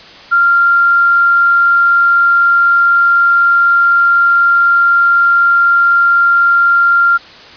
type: tone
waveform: sine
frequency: 1388 Hz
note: F6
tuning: 11 cents flat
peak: -6 dBFS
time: 0.31-7.18 s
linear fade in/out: 20 ms
effects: white hiss -35 dBFS RMS until 7.56 s + resampled to 11025 Hz